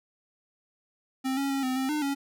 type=tone with pitch steps; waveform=square; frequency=263.2 / 276.3 / 273 / 257.5 / 264 / 301.7 / 278.4 Hz; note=C4 / C#4 / C#4 / C4 / C4 / D4 / C#4; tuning=+10 / -6 / -26 / -28 / +16 / +47 / +8 cents; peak=-27 dBFS; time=1.24-2.15 s; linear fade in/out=20 ms; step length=130 ms; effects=none